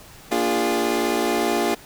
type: chord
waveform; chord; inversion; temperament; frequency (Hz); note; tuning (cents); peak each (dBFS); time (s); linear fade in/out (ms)
25% pulse; Bb dominant seventh; none; equal with one note detuned; 233.1 / 293.7 / 349.2 / 408.2; Bb3 / D4 / F4 / Ab4; 0 / 0 / 0 / -30; -23 / -23 / -20 / -21; 0.31-1.75; 10
effects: pink hiss -45 dBFS RMS until 1.85 s